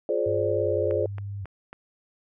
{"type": "chord", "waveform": "sine", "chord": "D half-diminished seventh", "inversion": "first", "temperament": "just", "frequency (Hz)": [352.4, 422.9, 528.6, 587.3], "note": ["F4", "Ab4", "C5", "D5"], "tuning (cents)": [16, 31, 18, 0], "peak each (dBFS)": [-30, -27, -27, -28], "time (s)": [0.09, 1.06], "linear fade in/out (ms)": 2}
{"type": "tone with vibrato", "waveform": "sine", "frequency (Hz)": 97.4, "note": "G2", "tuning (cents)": -11, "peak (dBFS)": -31, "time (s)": [0.26, 1.45], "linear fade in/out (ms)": 5, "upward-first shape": "square", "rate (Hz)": 1.3, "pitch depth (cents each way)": 47}
{"type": "click train", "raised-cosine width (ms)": 0.5, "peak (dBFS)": -25, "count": 4, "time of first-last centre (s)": [0.91, 1.73], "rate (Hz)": 3.66}
{"effects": []}